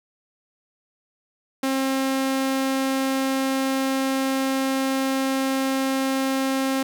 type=tone; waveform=sawtooth; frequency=267.2 Hz; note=C4; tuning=36 cents sharp; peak=-17 dBFS; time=1.63-6.83 s; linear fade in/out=5 ms; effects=9-bit